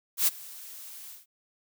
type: noise with ADSR envelope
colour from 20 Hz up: blue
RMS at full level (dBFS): -21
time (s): 0.17-1.26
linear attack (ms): 100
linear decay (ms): 26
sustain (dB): -23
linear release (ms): 160
effects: none